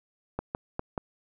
clicks, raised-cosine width 1 ms, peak -16 dBFS, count 4, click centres 0.39 / 0.549 / 0.794 / 0.978 s, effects none

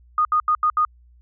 sine tone bursts at uneven times, 1233 Hz, D#6, 16 cents flat, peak -15 dBFS, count 5, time 0.18-0.25 / 0.32-0.4 / 0.48-0.55 / 0.63-0.7 / 0.77-0.85 s, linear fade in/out 2 ms, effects added 60 Hz sine -49 dBFS peak until 1.21 s

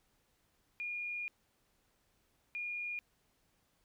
sine tone bursts at uneven times, 2428 Hz, D#7, 43 cents flat, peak -37 dBFS, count 2, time 0.8-1.28 / 2.55-2.99 s, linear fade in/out 0 ms, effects pink hiss -75 dBFS RMS until 3.84 s

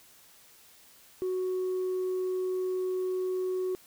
sine tone, 370 Hz, F#4, in tune, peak -26 dBFS, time 1.22-3.75 s, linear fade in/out 0 ms, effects tanh soft clip ceiling -26 dBFS + white hiss -57 dBFS RMS until 3.86 s

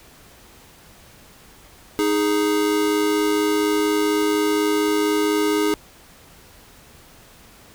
square tone pair together, 311.1 / 415.3 Hz, D#4 / G#4, 0 / 0 cents, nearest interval perfect fourth, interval 500 cents, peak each -21 dBFS, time 1.99-5.74 s, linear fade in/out 0 ms, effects pink hiss -48 dBFS RMS until 7.74 s

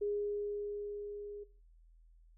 sine tone with level ramp, 411.5 Hz, G#4, 16 cents flat, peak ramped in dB -32 to -44 dBFS, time 0.01-1.44 s, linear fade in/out 10 ms, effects noise-tail reverb RT60 0.4 s tail -18 dB re dry + added 41 Hz sine -59 dBFS peak until 2.37 s

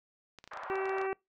clicks, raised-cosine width 0.2 ms, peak -31 dBFS, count 11, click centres 0.387 / 0.441 / 0.476 / 0.535 / 0.573 / 0.635 / 0.756 / 0.856 / 0.894 / 0.984 / 1.015 s
white band-pass noise, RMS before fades -43 dBFS, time 0.51-1.07 s, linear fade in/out 5 ms, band 630 to 1400 Hz, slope 24 dB/octave
harmonic tone, 384.9 Hz, G4, 32 cents flat, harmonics 1 / 2 / 3 / 4 / 5 / 6 / 7, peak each -32 / -38 / -42 / -44 / -46 / -48 / -49 dBFS, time 0.7-1.13 s, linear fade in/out 0 ms
effects noise-tail reverb RT60 0.2 s tail -25 dB re dry

